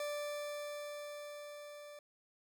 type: tone with level ramp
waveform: 40% pulse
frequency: 587.3 Hz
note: D5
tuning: in tune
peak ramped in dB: -36 to -49 dBFS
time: 0-1.99 s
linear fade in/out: 2 ms
effects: none